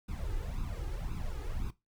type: noise with flanger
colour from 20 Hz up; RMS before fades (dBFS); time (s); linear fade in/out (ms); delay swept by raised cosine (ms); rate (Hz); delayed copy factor
brown; -36; 0.08-1.71; 10; 0.78 to 2.48; 1.9; +0.9
effects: noise-tail reverb RT60 0.2 s tail -17 dB re dry